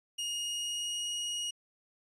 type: tone with pitch glide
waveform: sawtooth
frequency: 2862 to 2884 Hz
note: F7 to F#7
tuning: +42 to -45 cents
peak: -30 dBFS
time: 0.18-1.51 s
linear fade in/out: 10 ms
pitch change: +13 cents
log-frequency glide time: 0.3-1.1 s
effects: resampled to 24000 Hz